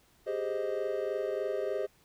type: chord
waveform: triangle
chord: Ab major seventh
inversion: third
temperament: equal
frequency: 392 / 415.3 / 523.3 / 622.3 Hz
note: G4 / Ab4 / C5 / Eb5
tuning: 0 / 0 / 0 / 0 cents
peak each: -34 dBFS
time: 0.26-1.87 s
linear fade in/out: 20 ms
effects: pink hiss -65 dBFS RMS until 2.04 s